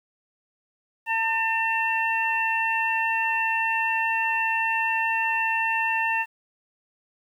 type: harmonic tone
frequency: 901 Hz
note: A5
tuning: 41 cents sharp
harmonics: 1 / 2 / 3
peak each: -26 / -26 / -26 dBFS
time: 1.06-6.26 s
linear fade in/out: 50 ms
effects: 9-bit